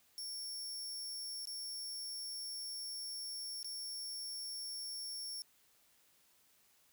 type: tone with dropouts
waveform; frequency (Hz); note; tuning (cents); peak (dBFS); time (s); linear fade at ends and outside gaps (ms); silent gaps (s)
sawtooth; 5470; F8; -37; -39; 0.18-5.42; 0; 1.454-1.472 / 3.629-3.645
effects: white hiss -70 dBFS RMS until 6.92 s